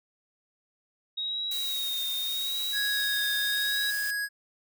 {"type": "tone with vibrato", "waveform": "sine", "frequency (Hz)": 3768, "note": "A#7", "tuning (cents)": 18, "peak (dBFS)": -29, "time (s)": [1.17, 3.91], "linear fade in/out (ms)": 10, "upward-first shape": "sine", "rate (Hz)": 0.81, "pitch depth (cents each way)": 47}
{"type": "noise", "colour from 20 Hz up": "blue", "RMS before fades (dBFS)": -37, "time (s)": [1.51, 4.11], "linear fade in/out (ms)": 5}
{"type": "tone", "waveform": "square", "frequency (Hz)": 1661.2, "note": "G#6", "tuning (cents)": 0, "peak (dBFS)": -29, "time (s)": [2.72, 4.29], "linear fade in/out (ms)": 50}
{"effects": []}